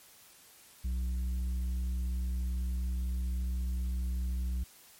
triangle tone with tanh clipping, 62.2 Hz, B1, 13 cents sharp, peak -31 dBFS, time 0.84-4.64 s, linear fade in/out 10 ms, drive 10 dB, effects white hiss -57 dBFS RMS until 4.99 s + MP3 64 kbps

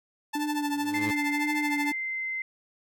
sawtooth tone with tremolo, 880 Hz, A5, in tune, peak -24 dBFS, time 0.33-1.93 s, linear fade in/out 10 ms, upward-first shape triangle, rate 13 Hz, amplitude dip 90%
triangle tone with vibrato, 293.7 Hz, D4, in tune, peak -26 dBFS, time 0.35-1.92 s, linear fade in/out 5 ms, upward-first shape sine, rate 1.9 Hz, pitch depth 33 cents each way
15% pulse tone with exponential growth, 106.5 Hz, G#2, 44 cents sharp, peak -24 dBFS, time 0.6-1.11 s, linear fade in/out 5 ms, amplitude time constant 110 ms
sine tone with pitch glide, 2088 to 2071 Hz, C7 to C7, -4 to -18 cents, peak -29 dBFS, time 0.94-2.42 s, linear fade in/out 2 ms, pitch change -14 cents, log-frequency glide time 1.78-2.22 s
effects none

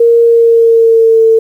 sine tone with pitch glide, 466.2 to 450.1 Hz, A#4 to A4, 0 to +39 cents, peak -3 dBFS, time 0-1.39 s, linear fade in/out 5 ms, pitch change -61 cents, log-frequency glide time 0.22-1.18 s, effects 7-bit

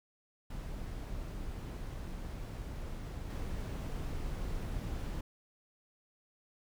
brown noise with level steps, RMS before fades -41 / -38 dBFS, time 0.5-5.21 s, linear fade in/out 5 ms, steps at 3.3 s, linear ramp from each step 2 ms, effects none

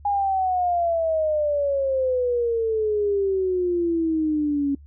sine exponential sweep, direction down, 821 to 277.2 Hz, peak -19 dBFS, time 0.05-4.75 s, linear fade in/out 5 ms, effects noise-tail reverb RT60 0.1 s tail -23 dB re dry + added 72 Hz sine -43 dBFS peak until 4.86 s

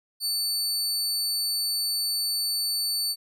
sawtooth tone, 4500 Hz, C#8, 25 cents sharp, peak -22 dBFS, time 0.2-3.16 s, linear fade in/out 50 ms, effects none

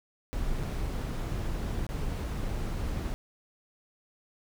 brown noise with dropouts, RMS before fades -32 dBFS, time 0.33-3.14 s, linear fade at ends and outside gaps 0 ms, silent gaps 0.628-0.634 / 1.866-1.89 / 2.484-2.488 s, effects none

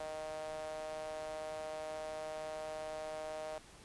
sawtooth tone with high-pass filter, 155.56 Hz, D#3, in tune, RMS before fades -43 dBFS, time 0-3.58 s, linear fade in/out 2 ms, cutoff 630 Hz, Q 5.4, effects pink hiss -58 dBFS RMS until 3.84 s + resampled to 24000 Hz

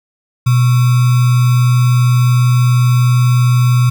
sine tone with sample-and-hold, 123.6 Hz, B2, 2 cents sharp, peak -7 dBFS, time 0.46-3.9 s, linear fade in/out 10 ms, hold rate 1225 Hz, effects none

